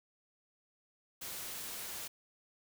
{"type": "noise", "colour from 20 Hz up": "white", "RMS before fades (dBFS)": -43, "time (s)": [1.21, 2.08], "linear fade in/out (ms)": 10, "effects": []}